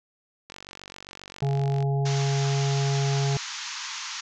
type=click train; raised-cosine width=0.2 ms; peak=-23 dBFS; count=64; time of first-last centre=0.5-1.826 s; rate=47.5 Hz
type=harmonic tone; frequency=138.59 Hz; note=C#3; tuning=in tune; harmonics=1 / 3 / 5 / 6; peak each=-22 / -32 / -36 / -38 dBFS; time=1.42-3.37 s; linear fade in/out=2 ms
type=band-pass noise; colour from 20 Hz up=white; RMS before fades=-35 dBFS; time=2.05-4.21 s; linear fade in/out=10 ms; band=860 to 6900 Hz; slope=96 dB/octave
effects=none